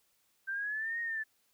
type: linear two-way sweep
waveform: sine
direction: up then down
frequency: 1555 to 1874 to 1738 Hz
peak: -33 dBFS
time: 0.47-1.24 s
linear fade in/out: 20 ms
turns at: 1 s
effects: white hiss -73 dBFS RMS until 1.53 s